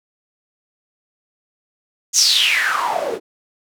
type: noise with band-pass filter sweep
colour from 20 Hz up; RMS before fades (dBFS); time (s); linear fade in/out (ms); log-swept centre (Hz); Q
white; -17; 2.13-3.2; 50; 6700 to 370; 7.1
effects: none